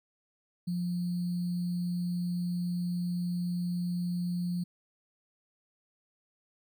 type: tone with sample-and-hold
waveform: sine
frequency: 176.3 Hz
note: F3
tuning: 17 cents sharp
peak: -29 dBFS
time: 0.67-4.64 s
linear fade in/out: 10 ms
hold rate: 4410 Hz
effects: none